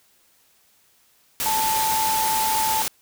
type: tone in noise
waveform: sine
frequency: 880 Hz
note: A5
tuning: in tune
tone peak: -21 dBFS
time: 1.46-2.82 s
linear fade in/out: 0 ms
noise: white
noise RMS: -25 dBFS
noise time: 1.4-2.88 s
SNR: +1 dB
effects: white hiss -60 dBFS RMS until 3.01 s